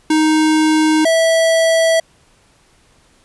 square tone pair in turn, 311.6 / 654.2 Hz, D#4 / E5, +3 / -13 cents, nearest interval octave + minor second, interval 1284 cents, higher second, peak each -11 dBFS, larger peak neither, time 0.1-1.05 / 1.05-2 s, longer neither, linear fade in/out 5 ms, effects pink hiss -53 dBFS RMS until 3.24 s + resampled to 24000 Hz

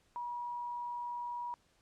sine tone, 963 Hz, B5, 44 cents flat, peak -37 dBFS, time 0.16-1.54 s, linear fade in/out 0 ms, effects pink hiss -71 dBFS RMS until 1.81 s + low-pass 9000 Hz 12 dB/octave

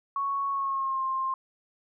sine tone with pitch glide, 1108.7 to 1058 Hz, C#6 to C6, 0 to +19 cents, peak -26 dBFS, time 0.16-1.34 s, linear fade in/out 2 ms, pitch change -81 cents, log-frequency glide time 0.5-1.03 s, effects none

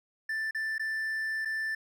triangle tone with dropouts, 1768 Hz, A6, 8 cents sharp, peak -28 dBFS, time 0.29-1.75 s, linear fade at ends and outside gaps 5 ms, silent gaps 0.51-0.547 / 0.782-0.795 / 1.45-1.455 s, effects none

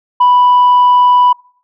sine tone, 987.8 Hz, B5, in tune, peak -3 dBFS, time 0.2-1.33 s, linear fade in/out 10 ms, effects noise-tail reverb RT60 0.5 s tail -26 dB re dry + tanh soft clip ceiling -3 dBFS

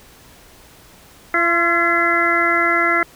harmonic tone with a mistuned harmonic, 340 Hz, F4, 46 cents flat, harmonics 1 / 2 / 3 / 4 / 5 / 6, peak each -23 / -23 / -29 / -18 / -22 / -18 dBFS, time 1.34-3.03 s, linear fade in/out 2 ms, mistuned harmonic 3, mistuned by +48 cents, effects pink hiss -46 dBFS RMS until 3.15 s

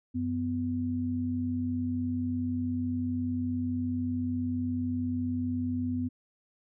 sine tone pair together, 94.02 / 250.6 Hz, F#2 / B3, +28 / +25 cents, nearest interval octave + perfect fourth, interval 1697 cents, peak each -34 / -29 dBFS, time 0.14-6.09 s, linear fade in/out 20 ms, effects none

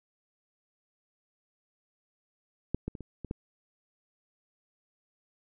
clicks, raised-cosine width 3 ms, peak -15 / -20 / -28 / -28 / -25 / -20 dBFS, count 6, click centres 2.746 / 2.88 / 2.952 / 3.007 / 3.247 / 3.311 s, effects none

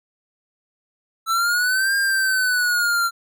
square linear two-way sweep, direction up then down, 1318 to 1611 to 1368 Hz, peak -18 dBFS, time 1.26-3.11 s, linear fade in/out 50 ms, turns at 1.96 s, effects none

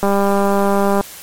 click train, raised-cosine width 1 ms, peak -3 dBFS, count 196, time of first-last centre 0.03-1.01 s, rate 199 Hz, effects white hiss -35 dBFS RMS until 1.22 s + MP3 64 kbps

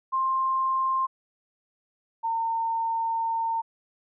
sine tone pair in turn, 1055 / 910.1 Hz, C6 / A#5, +14 / -42 cents, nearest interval minor third, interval 256 cents, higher first, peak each -22 / -24 dBFS, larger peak first, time 0.12-1.07 / 2.23-3.62 s, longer second, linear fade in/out 20 ms, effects none

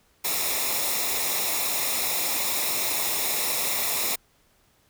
white noise with comb filter, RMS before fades -26 dBFS, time 0.24-4.16 s, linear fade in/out 10 ms, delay 0.65 ms, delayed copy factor -0.65, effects pink hiss -63 dBFS RMS until 4.89 s

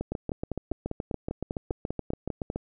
two click trains, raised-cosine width 2 ms, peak -17 / -17 dBFS, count 19 / 13, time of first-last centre 0.01-2.56 / 0.12-2.501 s, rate 7.06 / 5.04 Hz, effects none

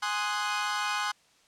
sawtooth chord, Ab dominant seventh, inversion none, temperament equal, 830.6 / 1046.5 / 1244.5 / 1480 Hz, Ab5 / C6 / Eb6 / Gb6, 0 / 0 / 0 / 0 cents, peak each -30 dBFS, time 0.02-1.12 s, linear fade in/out 10 ms, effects white hiss -63 dBFS RMS until 1.47 s + low-pass 7000 Hz 12 dB/octave

